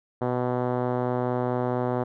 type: tone with low-pass filter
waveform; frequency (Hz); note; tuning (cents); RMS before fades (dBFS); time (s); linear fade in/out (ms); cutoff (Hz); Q
5% pulse; 124.4; B2; +13; -26; 0.21-2.04; 10; 680; 0.8
effects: none